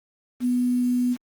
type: tone with quantisation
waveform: sine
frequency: 246.9 Hz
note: B3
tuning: in tune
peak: -19 dBFS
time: 0.4-1.17 s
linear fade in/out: 50 ms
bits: 7
effects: Opus 24 kbps